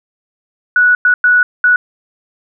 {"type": "tone bursts at uneven times", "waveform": "sine", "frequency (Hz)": 1471, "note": "F#6", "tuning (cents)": -11, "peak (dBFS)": -6, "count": 4, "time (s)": [[0.76, 0.95], [1.05, 1.14], [1.24, 1.43], [1.64, 1.76]], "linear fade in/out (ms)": 2, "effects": []}